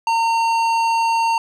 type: tone with tanh clipping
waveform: sine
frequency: 914 Hz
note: A#5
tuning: 34 cents flat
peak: -17 dBFS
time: 0.07-1.38 s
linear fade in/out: 2 ms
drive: 14 dB
effects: none